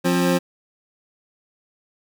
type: tone pair together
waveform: 25% pulse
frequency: 176.5 / 266.2 Hz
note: F3 / C4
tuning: +19 / +30 cents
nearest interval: perfect fifth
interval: 711 cents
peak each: -15 / -17 dBFS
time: 0.04-0.39 s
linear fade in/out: 20 ms
effects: none